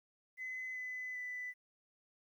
sine tone with pitch steps, 2029 / 2010 / 1991.8 Hz, B6 / B6 / B6, +46 / +30 / +14 cents, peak -39 dBFS, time 0.37-1.54 s, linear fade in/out 50 ms, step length 390 ms, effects tanh soft clip ceiling -36 dBFS + 12-bit

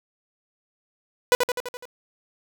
sawtooth tone with echo, 493.9 Hz, B4, in tune, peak -10 dBFS, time 1.32-1.35 s, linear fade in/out 0 ms, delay 84 ms, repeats 6, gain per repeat -4 dB, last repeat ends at 1.854 s, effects none

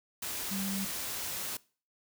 sine tone in noise, 195.1 Hz, G3, 8 cents flat, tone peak -34 dBFS, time 0.51-0.85 s, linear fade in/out 5 ms, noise white, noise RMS -37 dBFS, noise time 0.22-1.57 s, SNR 0 dB, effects noise-tail reverb RT60 0.4 s tail -22 dB re dry

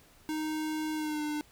square tone with pitch glide, 310.3 to 300.4 Hz, D#4 to D4, -5 to +39 cents, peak -32 dBFS, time 0.29-1.41 s, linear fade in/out 0 ms, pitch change -56 cents, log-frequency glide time 0.95-1.22 s, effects pink hiss -60 dBFS RMS until 1.51 s

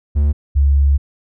triangle / sine tone pair in turn, 72.6 / 70.04 Hz, D2 / C#2, -19 / +18 cents, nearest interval minor second, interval 63 cents, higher first, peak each -9 dBFS, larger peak neither, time 0.15-0.33 / 0.55-0.98 s, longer second, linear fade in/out 20 ms, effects none

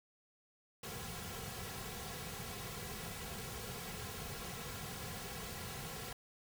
pink noise with comb filter, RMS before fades -45 dBFS, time 0.83-6.13 s, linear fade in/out 5 ms, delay 3.3 ms, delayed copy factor -0.8, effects none

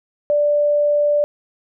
sine tone, 587.3 Hz, D5, in tune, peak -13 dBFS, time 0.3-1.24 s, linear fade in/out 0 ms, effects none

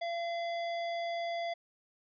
square tone, 682 Hz, F5, 41 cents flat, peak -34 dBFS, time 0.01-1.54 s, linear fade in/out 10 ms, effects resampled to 11025 Hz

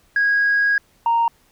sine tone pair in turn, 1646 / 928.4 Hz, G#6 / A#5, -16 / -7 cents, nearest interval minor seventh, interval 991 cents, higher first, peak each -13 dBFS, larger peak neither, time 0.16-0.78 / 1.06-1.28 s, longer first, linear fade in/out 2 ms, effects tanh soft clip ceiling -11 dBFS + pink hiss -58 dBFS RMS until 1.51 s

